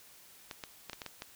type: clicks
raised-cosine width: 0.2 ms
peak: -23 dBFS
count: 7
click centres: 0.512 / 0.638 / 0.897 / 0.932 / 1.018 / 1.063 / 1.221 s
effects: white hiss -57 dBFS RMS until 1.35 s